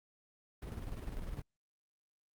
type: noise with tremolo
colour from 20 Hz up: brown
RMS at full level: -40 dBFS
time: 0.62-1.42 s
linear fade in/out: 5 ms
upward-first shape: square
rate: 20 Hz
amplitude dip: 45%
effects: Opus 32 kbps